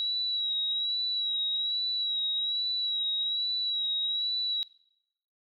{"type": "tone with vibrato", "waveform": "sine", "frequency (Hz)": 3879, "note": "B7", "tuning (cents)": -32, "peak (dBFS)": -27, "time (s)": [0, 4.63], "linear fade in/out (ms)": 0, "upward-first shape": "sine", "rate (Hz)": 1.2, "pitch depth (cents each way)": 37, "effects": ["noise-tail reverb RT60 0.8 s tail -22 dB re dry"]}